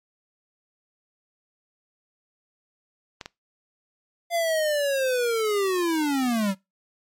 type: clicks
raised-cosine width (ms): 0.2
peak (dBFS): -18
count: 2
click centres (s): 3.212 / 3.259
type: linear sweep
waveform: square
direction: down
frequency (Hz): 692 to 185.5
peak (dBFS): -22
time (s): 4.3-6.55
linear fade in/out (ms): 50
effects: noise-tail reverb RT60 0.2 s tail -22 dB re dry + MP3 64 kbps